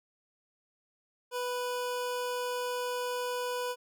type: tone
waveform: 25% pulse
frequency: 493.9 Hz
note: B4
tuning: in tune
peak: -28 dBFS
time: 1.31-3.76 s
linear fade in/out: 50 ms
effects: none